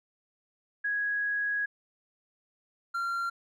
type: tone pair in turn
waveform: sine / triangle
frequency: 1661.2 / 1378.5 Hz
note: G#6 / F6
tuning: 0 / -23 cents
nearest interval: minor third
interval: 323 cents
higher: first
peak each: -27 / -27 dBFS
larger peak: neither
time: 0.84-1.66 / 2.94-3.3 s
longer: first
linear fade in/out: 10 ms
effects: none